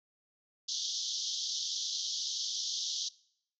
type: band-pass noise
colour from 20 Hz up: white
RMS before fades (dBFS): -36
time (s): 0.68-3.09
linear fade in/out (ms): 10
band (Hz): 3200 to 6400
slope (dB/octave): 96
effects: noise-tail reverb RT60 0.7 s tail -22 dB re dry